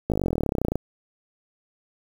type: slowing click train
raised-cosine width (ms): 2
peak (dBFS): -10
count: 26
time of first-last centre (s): 0.1-0.756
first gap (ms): 18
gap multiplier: 1.03
effects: 7-bit